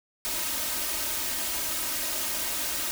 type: noise with comb filter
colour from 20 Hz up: white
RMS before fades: -30 dBFS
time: 0.25-2.91 s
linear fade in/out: 0 ms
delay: 3.2 ms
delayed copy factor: +0.7
effects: none